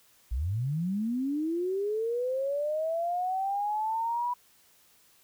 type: linear sweep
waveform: sine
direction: up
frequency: 51.91 to 985 Hz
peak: -27 dBFS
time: 0.31-4.34 s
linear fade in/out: 10 ms
effects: white hiss -62 dBFS RMS until 5.23 s